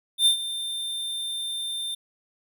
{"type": "tone with ADSR envelope", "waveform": "square", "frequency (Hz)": 3590, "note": "A7", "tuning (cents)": 34, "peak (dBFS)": -15, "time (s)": [0.18, 1.95], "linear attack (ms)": 82, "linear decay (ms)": 100, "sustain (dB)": -14, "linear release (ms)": 9, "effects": []}